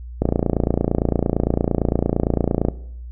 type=click train; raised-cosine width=2 ms; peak=-4 dBFS; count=72; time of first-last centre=0.22-2.685 s; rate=28.8 Hz; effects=noise-tail reverb RT60 0.7 s tail -18 dB re dry + added 60 Hz sine -31 dBFS peak until 3.11 s